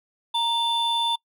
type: tone pair together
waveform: triangle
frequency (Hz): 932.3 / 3522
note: A#5 / A7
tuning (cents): 0 / +1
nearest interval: octave + major seventh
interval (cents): 2301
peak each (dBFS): -22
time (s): 0.34-1.16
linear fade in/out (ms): 10
effects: noise-tail reverb RT60 0.1 s tail -26 dB re dry